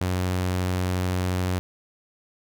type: tone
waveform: sawtooth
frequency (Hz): 91.4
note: F#2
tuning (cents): -21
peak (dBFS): -19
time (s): 0.01-1.59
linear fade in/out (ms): 0
effects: none